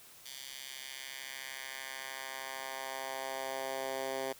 10% pulse tone with high-pass filter sweep, 133.3 Hz, C3, 33 cents sharp, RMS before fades -41 dBFS, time 0.25-4.33 s, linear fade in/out 10 ms, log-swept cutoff 3600 to 420 Hz, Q 1.2, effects white hiss -56 dBFS RMS until 4.39 s

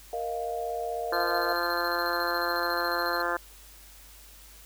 sine chord, Bb suspended fourth, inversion none, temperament equal, 466.2 / 622.3 / 698.5 Hz, Bb4 / Eb5 / F5, 0 / 0 / 0 cents, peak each -34 / -36 / -32 dBFS, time 0.13-1.53 s, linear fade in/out 2 ms
harmonic tone, 173.1 Hz, F3, 15 cents flat, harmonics 2 / 3 / 4 / 5 / 6 / 7 / 8 / 9 / 10, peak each -36 / -34 / -35 / -37 / -34 / -35 / -34 / -34 / -36 dBFS, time 1.12-3.37 s, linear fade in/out 5 ms
square tone with tremolo, 4186 Hz, C8, in tune, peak -34 dBFS, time 1.13-3.22 s, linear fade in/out 5 ms, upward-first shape square, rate 14 Hz, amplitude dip 55%
effects added 50 Hz sine -52 dBFS peak until 4.65 s + white hiss -52 dBFS RMS until 4.65 s

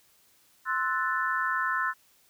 sine chord, F# half-diminished seventh, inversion second, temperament equal, 1046.5 / 1318.5 / 1480 / 1760 Hz, C6 / E6 / F#6 / A6, 0 / 0 / 0 / 0 cents, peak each -31 dBFS, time 0.65-1.94 s, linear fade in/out 50 ms, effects white hiss -63 dBFS RMS until 2.29 s

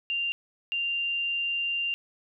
sine tone pair in turn, 2785 / 2785 Hz, F7 / F7, -5 / -5 cents, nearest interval unison, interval 0 cents, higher neither, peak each -26 dBFS, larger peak neither, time 0.1-0.32 / 0.72-1.94 s, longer second, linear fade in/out 0 ms, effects none

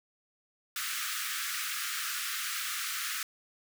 pink high-pass noise, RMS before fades -35 dBFS, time 0.76-3.23 s, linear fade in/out 2 ms, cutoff 1200 Hz, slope 96 dB/octave, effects none

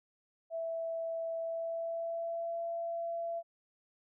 sine tone with pitch glide, 659.3 to 674.7 Hz, E5 to E5, 0 to +40 cents, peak -34 dBFS, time 0.5-3.43 s, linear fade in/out 50 ms, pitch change +40 cents, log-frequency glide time 1.39-2.6 s, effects none

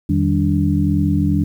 sine tone cluster, 85.5 / 154.7 / 196.9 / 290.8 Hz, F2 / D#3 / G3 / D4, -36 / -10 / +8 / -17 cents, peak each -19 dBFS, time 0.09-1.44 s, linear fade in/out 5 ms, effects 8-bit

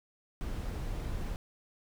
brown noise, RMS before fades -36 dBFS, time 0.41-1.36 s, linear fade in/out 0 ms, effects none

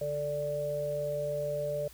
harmonic tone, 146.83 Hz, D3, in tune, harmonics 1 / 3 / 4, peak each -40 / -39 / -31 dBFS, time 0.01-1.88 s, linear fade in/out 5 ms, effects added 60 Hz sine -55 dBFS peak until 1.93 s + white hiss -55 dBFS RMS until 1.93 s

